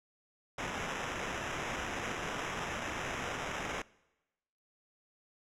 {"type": "noise with sample-and-hold", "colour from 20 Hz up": "white", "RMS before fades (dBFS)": -38, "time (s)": [0.58, 3.82], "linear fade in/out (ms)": 5, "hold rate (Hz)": 4410, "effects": ["noise-tail reverb RT60 1.0 s tail -23 dB re dry", "low-pass 7000 Hz 12 dB/octave"]}